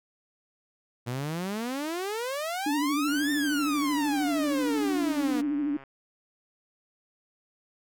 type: exponential two-way sweep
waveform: sawtooth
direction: up then down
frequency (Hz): 116.54 to 1822 to 230.6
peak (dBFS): -26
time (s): 1.06-5.42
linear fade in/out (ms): 20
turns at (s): 3.32
type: tone with vibrato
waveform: sine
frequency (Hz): 291.3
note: D4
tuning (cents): -14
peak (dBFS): -25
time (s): 2.66-5.77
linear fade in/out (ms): 5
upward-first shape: sine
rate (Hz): 13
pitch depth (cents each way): 65
type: click train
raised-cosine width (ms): 0.5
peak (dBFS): -33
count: 376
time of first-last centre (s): 3.08-5.837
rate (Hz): 136
effects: none